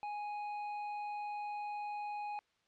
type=tone with hard clipping; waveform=sine; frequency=830.6 Hz; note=G#5; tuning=in tune; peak=-40 dBFS; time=0.03-2.39 s; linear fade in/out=0 ms; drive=7 dB; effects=white hiss -75 dBFS RMS until 2.67 s + low-pass 4000 Hz 12 dB/octave